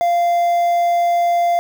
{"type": "tone with quantisation", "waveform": "triangle", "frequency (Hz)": 693, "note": "F5", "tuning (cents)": -14, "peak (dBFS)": -11, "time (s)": [0.01, 1.59], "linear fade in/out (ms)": 0, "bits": 6, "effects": []}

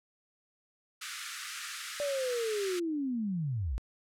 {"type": "high-pass noise", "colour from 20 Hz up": "pink", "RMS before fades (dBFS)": -40, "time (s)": [1.01, 2.8], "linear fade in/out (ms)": 10, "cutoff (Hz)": 1200, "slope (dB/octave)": 96}
{"type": "linear sweep", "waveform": "sine", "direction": "down", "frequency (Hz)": [587.3, 49], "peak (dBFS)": -30, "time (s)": [2, 3.78], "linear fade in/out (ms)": 0}
{"effects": ["low-pass 10000 Hz 12 dB/octave"]}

